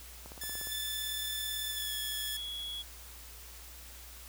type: click train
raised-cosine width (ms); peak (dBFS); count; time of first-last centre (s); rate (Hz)
1; -34; 8; 0.26-0.672; 17
type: tone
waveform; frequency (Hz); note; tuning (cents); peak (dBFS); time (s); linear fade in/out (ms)
5% pulse; 1741; A6; -19; -26; 0.41-2.37; 5
type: tone with pitch glide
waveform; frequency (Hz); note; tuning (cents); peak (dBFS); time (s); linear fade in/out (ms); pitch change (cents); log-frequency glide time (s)
triangle; 3520 to 3349; A7 to G#7; 0 to +14; -36; 0.7-2.83; 20; -86; 1.69-1.92
effects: added 60 Hz sine -51 dBFS peak until 4.28 s + white hiss -51 dBFS RMS until 4.28 s